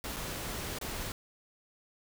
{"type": "noise with dropouts", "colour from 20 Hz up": "pink", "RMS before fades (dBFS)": -38, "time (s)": [0.04, 1.12], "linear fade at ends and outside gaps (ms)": 1, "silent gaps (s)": [[0.163, 0.167], [0.786, 0.813]], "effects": []}